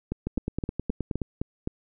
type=two click trains; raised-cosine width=3 ms; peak=-15 / -15 dBFS; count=7 / 10; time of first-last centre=0.12-1.674 / 0.27-1.217 s; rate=3.86 / 9.5 Hz; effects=none